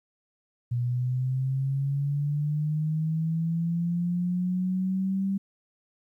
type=linear sweep; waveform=sine; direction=up; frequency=120 to 196 Hz; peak=-24 dBFS; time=0.71-5.38 s; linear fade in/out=10 ms; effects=11-bit